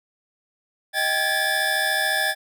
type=tone cluster; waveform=square; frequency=629 / 779 / 1643 / 1717 / 3506 Hz; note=D#5 / G5 / G#6 / A6 / A7; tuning=+19 / -11 / -19 / -43 / -7 cents; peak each=-31 / -29 / -28 / -24 / -29 dBFS; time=0.93-2.35 s; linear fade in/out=50 ms; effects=none